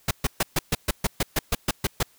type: noise bursts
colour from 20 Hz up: pink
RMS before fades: -22 dBFS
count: 13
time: 0.08-2.03 s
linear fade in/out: 5 ms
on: 30 ms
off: 130 ms
effects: white hiss -59 dBFS RMS until 2.18 s